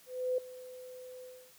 sine tone with ADSR envelope, 506 Hz, B4, 42 cents sharp, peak -27 dBFS, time 0.06-1.53 s, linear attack 320 ms, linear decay 4 ms, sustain -18 dB, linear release 300 ms, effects white hiss -60 dBFS RMS until 1.58 s

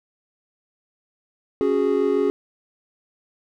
triangle chord, C# suspended fourth, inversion none, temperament equal with one note detuned, 277.2 / 368.9 / 415.3 Hz, C#4 / F#4 / G#4, 0 / -5 / 0 cents, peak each -22 / -21 / -18 dBFS, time 1.61-2.3 s, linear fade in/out 0 ms, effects none

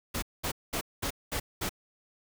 pink noise bursts, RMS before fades -32 dBFS, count 6, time 0.14-1.694 s, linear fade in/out 10 ms, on 84 ms, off 210 ms, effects none

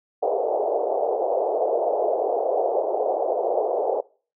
pink band-pass noise, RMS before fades -23 dBFS, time 0.22-4.01 s, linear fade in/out 10 ms, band 420 to 760 Hz, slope 48 dB/octave, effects noise-tail reverb RT60 0.4 s tail -23 dB re dry

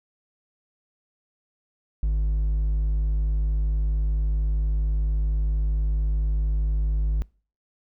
sine tone with hard clipping, 52.2 Hz, G#1, 10 cents sharp, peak -21 dBFS, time 2.03-7.22 s, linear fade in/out 0 ms, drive 3 dB, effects noise-tail reverb RT60 0.4 s tail -25 dB re dry

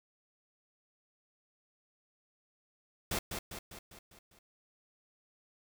pink noise with echo, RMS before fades -34 dBFS, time 3.11-3.19 s, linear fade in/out 5 ms, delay 200 ms, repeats 6, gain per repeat -5 dB, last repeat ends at 4.39 s, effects none

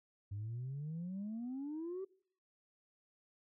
sine exponential sweep, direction up, 98 to 392 Hz, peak -38 dBFS, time 0.31-2.05 s, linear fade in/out 10 ms, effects noise-tail reverb RT60 0.6 s tail -25 dB re dry + tanh soft clip ceiling -37 dBFS

